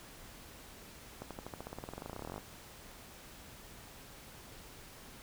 accelerating click train, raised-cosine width 1 ms, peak -28 dBFS, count 27, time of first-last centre 1.22-2.38 s, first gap 87 ms, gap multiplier 0.94, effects pink hiss -53 dBFS RMS until 5.22 s

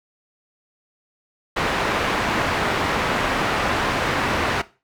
white low-pass noise, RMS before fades -22 dBFS, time 1.56-4.62 s, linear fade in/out 10 ms, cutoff 1700 Hz, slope 12 dB/octave, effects noise-tail reverb RT60 0.3 s tail -17 dB re dry

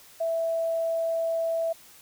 sine tone, 659.3 Hz, E5, in tune, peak -24 dBFS, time 0.2-1.73 s, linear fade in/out 10 ms, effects white hiss -52 dBFS RMS until 2.01 s

